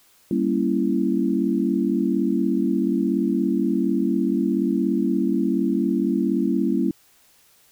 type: chord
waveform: sine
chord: G diminished seventh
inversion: none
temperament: equal with one note detuned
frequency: 196 / 233.1 / 277.2 / 333.8 Hz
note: G3 / Bb3 / Db4 / Fb4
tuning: 0 / 0 / 0 / +22 cents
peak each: -24 / -24 / -24 / -24 dBFS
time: 0.31-6.91 s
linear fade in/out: 2 ms
effects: white hiss -57 dBFS RMS until 7.71 s